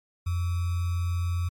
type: tone with sample-and-hold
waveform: sine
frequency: 87.31 Hz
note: F2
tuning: in tune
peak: -24 dBFS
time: 0.26-1.49 s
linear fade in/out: 10 ms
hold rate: 1225 Hz
effects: MP3 64 kbps